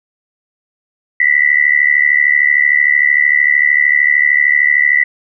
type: tone with amplitude modulation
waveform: sine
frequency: 1975.5 Hz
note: B6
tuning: in tune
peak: -4 dBFS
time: 1.2-5.04 s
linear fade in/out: 5 ms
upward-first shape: sine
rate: 73.2 Hz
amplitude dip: 90%
effects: none